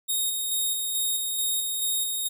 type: tone with tremolo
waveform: 5% pulse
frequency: 3723 Hz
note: A#7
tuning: 3 cents flat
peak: -16 dBFS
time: 0.08-2.29 s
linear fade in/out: 20 ms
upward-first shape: square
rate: 2.3 Hz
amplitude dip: 30%
effects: none